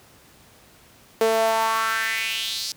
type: tone with high-pass filter sweep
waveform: sawtooth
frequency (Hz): 223.2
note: A3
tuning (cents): +25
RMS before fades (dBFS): -23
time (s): 1.21-2.72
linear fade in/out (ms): 2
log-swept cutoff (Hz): 460 to 5100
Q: 3.8
effects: pink hiss -52 dBFS RMS until 2.76 s + high-pass 60 Hz 12 dB/octave